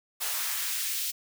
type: noise with high-pass filter sweep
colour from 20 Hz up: white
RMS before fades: -31 dBFS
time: 0.2-1.12 s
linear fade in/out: 20 ms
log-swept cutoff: 690 to 3500 Hz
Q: 0.95
effects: none